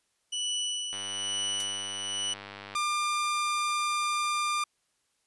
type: tone with tremolo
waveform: sawtooth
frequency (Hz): 2960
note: F#7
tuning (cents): 0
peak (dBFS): -25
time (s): 0.32-2.34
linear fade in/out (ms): 10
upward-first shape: sine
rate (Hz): 1.1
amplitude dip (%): 50
type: click train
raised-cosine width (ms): 0.3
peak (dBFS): -25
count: 183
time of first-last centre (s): 0.93-2.75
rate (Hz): 100
type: noise with exponential decay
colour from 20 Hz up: blue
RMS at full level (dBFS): -29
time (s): 1.6-1.67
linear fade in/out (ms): 1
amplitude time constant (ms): 15
type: tone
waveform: sawtooth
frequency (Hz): 1197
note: D6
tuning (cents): +33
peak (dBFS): -23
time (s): 2.75-4.64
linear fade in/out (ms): 5
effects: white hiss -74 dBFS RMS until 5.26 s + resampled to 24000 Hz